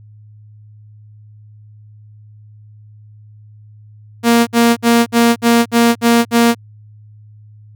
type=tone bursts; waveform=sawtooth; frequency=234.2 Hz; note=A#3; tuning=8 cents sharp; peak=-4 dBFS; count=8; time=4.23-6.549 s; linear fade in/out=50 ms; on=240 ms; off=57 ms; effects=added 106 Hz sine -38 dBFS peak until 7.75 s